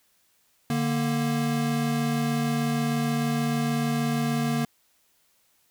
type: tone pair together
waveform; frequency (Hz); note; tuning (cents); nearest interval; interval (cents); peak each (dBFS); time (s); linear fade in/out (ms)
square; 148 / 234.5; D3 / A#3; +14 / +11; minor sixth; 797; -28 / -26; 0.7-4.65; 2
effects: white hiss -66 dBFS RMS until 5.7 s